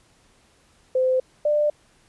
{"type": "tone pair in turn", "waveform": "sine", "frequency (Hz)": [515, 595.4], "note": ["C5", "D5"], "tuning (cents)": [-28, 24], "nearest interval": "minor third", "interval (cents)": 252, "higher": "second", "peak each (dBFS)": -17, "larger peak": "neither", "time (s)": [[0.95, 1.2], [1.45, 1.7]], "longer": "neither", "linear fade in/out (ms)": 5, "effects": ["pink hiss -59 dBFS RMS until 2.08 s", "resampled to 24000 Hz"]}